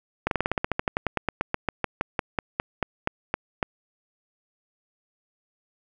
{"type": "slowing click train", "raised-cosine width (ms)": 0.5, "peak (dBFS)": -8, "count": 27, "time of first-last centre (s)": [0.27, 3.628], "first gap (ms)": 42, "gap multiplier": 1.08, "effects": []}